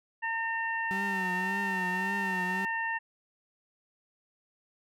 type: harmonic tone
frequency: 910 Hz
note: A#5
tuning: 42 cents flat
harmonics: 1 / 2 / 3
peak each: -34 / -31 / -41 dBFS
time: 0.22-2.99 s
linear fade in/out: 20 ms
type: tone with vibrato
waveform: 35% pulse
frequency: 189.8 Hz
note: F#3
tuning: 44 cents sharp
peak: -33 dBFS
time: 0.91-2.65 s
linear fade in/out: 0 ms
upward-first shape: triangle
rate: 1.8 Hz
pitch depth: 93 cents each way
effects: none